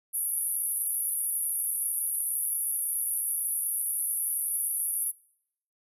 pink band-pass noise, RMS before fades -30 dBFS, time 0.13-5.12 s, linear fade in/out 20 ms, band 10000 to 12000 Hz, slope 96 dB/octave, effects noise-tail reverb RT60 0.7 s tail -23 dB re dry

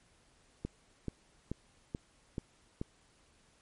click train, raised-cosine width 3 ms, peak -23 dBFS, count 6, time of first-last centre 0.65-2.815 s, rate 2.31 Hz, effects pink hiss -67 dBFS RMS until 3.61 s + MP3 48 kbps

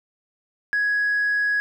triangle tone with tanh clipping, 1668 Hz, G#6, 7 cents sharp, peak -19 dBFS, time 0.73-1.6 s, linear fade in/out 0 ms, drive 5 dB, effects none

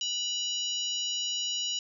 harmonic tone with a mistuned harmonic, 980 Hz, B5, 14 cents flat, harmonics 3 / 4 / 5 / 6 / 7, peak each -31 / -38 / -43 / -38 / -38 dBFS, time 0.01-1.79 s, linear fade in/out 2 ms, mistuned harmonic 6, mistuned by -70 cents, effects none

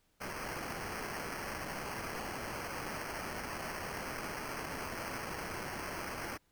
blue noise with sample-and-hold, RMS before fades -41 dBFS, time 0.2-6.38 s, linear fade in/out 20 ms, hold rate 3675 Hz, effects pink hiss -74 dBFS RMS until 6.51 s

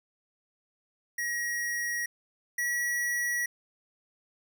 square tone pair in turn, 1900 / 1927.6 Hz, A#6 / B6, +33 / -43 cents, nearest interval unison, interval 24 cents, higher second, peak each -30 / -28 dBFS, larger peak second, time 1.18-2.06 / 2.58-3.46 s, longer neither, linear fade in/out 5 ms, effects none

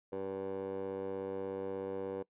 15% pulse tone with band-pass filter, 96.6 Hz, G2, 25 cents flat, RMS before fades -39 dBFS, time 0.12-2.23 s, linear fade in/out 10 ms, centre 520 Hz, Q 5.1, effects noise-tail reverb RT60 0.1 s tail -21 dB re dry + resampled to 8000 Hz

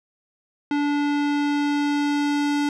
square tone with low-pass filter sweep, 290 Hz, D4, 22 cents flat, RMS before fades -22 dBFS, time 0.71-2.69 s, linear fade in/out 2 ms, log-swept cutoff 3100 to 6800 Hz, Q 0.73, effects none

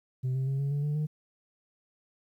sine tone with pitch steps, 128.7 / 132.32 / 136.04 / 139.86 / 143.79 / 147.84 / 151.99 Hz, C3 / C3 / C#3 / C#3 / D3 / D3 / D#3, -28 / +20 / -32 / +16 / -36 / +12 / -40 cents, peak -24 dBFS, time 0.23-1.07 s, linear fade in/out 20 ms, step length 120 ms, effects tanh soft clip ceiling -26 dBFS + 11-bit

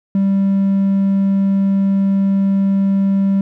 triangle tone, 195.7 Hz, G3, 3 cents flat, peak -9 dBFS, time 0.15-3.41 s, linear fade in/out 2 ms, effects tanh soft clip ceiling -5 dBFS

